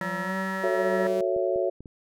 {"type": "tone with pitch glide", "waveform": "sawtooth", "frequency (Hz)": [174.61, 191.52], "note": ["F3", "G3"], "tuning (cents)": [0, -40], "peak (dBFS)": -30, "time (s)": [0.01, 1.21], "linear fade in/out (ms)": 2, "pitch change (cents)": 160, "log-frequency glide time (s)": [0.21, 0.35]}
{"type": "harmonic tone", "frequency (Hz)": 190, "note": "F#3", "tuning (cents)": 46, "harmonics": [1, 3, 5, 7, 9, 10], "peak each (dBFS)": [-36, -36, -36, -36, -36, -36], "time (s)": [0.01, 1.07], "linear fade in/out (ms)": 2}
{"type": "chord", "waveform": "sine", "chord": "F# minor seventh", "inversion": "none", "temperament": "just", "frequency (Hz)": [370, 444, 555, 666], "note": ["F#4", "A4", "C#5", "E5"], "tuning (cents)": [0, 16, 2, 18], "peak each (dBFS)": [-27, -32, -27, -29], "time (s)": [0.63, 1.7], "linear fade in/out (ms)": 10}
{"type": "clicks", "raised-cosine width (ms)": 3, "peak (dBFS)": -30, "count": 4, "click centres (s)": [1.364, 1.56, 1.806, 1.858]}
{"effects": []}